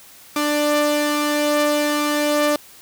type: tone pair together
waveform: sawtooth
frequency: 296 / 590.8 Hz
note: D4 / D5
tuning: +14 / +10 cents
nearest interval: octave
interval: 1196 cents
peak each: -16 dBFS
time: 0.36-2.56 s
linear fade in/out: 2 ms
effects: white hiss -45 dBFS RMS until 2.81 s